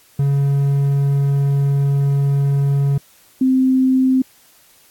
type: tone pair in turn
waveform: triangle / sine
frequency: 140 / 260.3 Hz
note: C#3 / C4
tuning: +18 / -9 cents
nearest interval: major seventh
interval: 1073 cents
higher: second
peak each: -11 dBFS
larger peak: neither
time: 0.19-2.98 / 3.41-4.22 s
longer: first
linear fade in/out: 5 ms
effects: white hiss -51 dBFS RMS until 4.9 s + AAC 64 kbps